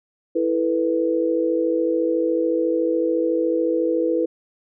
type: chord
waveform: sine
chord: E suspended fourth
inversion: none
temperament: equal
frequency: 329.6 / 440 / 493.9 Hz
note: E4 / A4 / B4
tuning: 0 / 0 / 0 cents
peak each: -21 / -26 / -21 dBFS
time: 0.35-4.26 s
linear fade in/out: 10 ms
effects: none